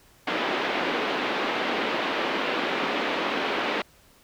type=band-pass noise; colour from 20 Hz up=pink; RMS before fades=-27 dBFS; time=0.27-3.82 s; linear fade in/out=5 ms; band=260 to 3400 Hz; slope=24 dB/octave; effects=pink hiss -57 dBFS RMS until 4.23 s